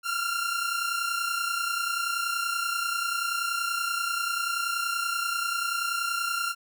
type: tone pair together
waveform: sawtooth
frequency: 1367.6 / 1398 Hz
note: F6 / F6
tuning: -37 / +1 cents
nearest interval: unison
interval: 38 cents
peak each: -26 dBFS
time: 0.03-6.55 s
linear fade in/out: 50 ms
effects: none